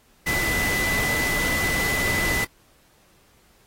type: tone in noise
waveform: sine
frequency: 2000 Hz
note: B6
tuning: 21 cents sharp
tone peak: -23 dBFS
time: 0.26-2.45 s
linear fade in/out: 10 ms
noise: pink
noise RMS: -27 dBFS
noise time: 0.26-2.45 s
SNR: +1 dB
effects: pink hiss -59 dBFS RMS until 3.66 s + AAC 48 kbps